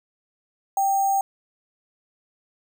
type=tone with sample-and-hold; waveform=sine; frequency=784 Hz; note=G5; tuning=in tune; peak=-18 dBFS; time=0.77-1.21 s; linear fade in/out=2 ms; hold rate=7350 Hz; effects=none